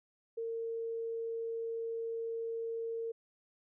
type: tone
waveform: sine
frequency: 457 Hz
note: A#4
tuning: 34 cents flat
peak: -35 dBFS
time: 0.37-3.12 s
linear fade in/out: 10 ms
effects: none